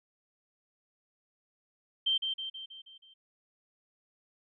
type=tone with echo; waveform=sine; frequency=3136 Hz; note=G7; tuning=in tune; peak=-25 dBFS; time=2.06-2.18 s; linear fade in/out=10 ms; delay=160 ms; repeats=6; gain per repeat=-5 dB; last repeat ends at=3.14 s; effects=none